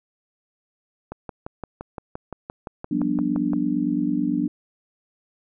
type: click train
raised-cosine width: 1 ms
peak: -18 dBFS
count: 15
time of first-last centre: 1.12-3.534 s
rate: 5.8 Hz
type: chord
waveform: sine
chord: G dominant seventh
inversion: third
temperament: just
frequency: 176.4 / 196 / 245 / 294 Hz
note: F3 / G3 / B3 / D4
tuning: +18 / 0 / -14 / +2 cents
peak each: -29 / -29 / -25 / -23 dBFS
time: 2.91-4.48 s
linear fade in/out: 5 ms
effects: none